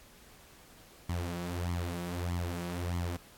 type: tone with flanger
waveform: sawtooth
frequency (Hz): 87.31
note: F2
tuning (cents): 0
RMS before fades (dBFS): -35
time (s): 1.09-3.17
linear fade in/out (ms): 5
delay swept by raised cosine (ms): 0.93 to 5.43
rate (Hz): 1.6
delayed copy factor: +0.7
effects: pink hiss -57 dBFS RMS until 3.37 s + AAC 64 kbps